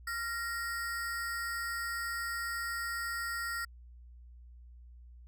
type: ring-modulated tone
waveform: square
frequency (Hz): 1628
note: G#6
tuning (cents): -35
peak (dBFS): -32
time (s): 0.07-3.65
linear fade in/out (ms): 5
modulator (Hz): 246
effects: added 60 Hz sine -50 dBFS peak until 5.27 s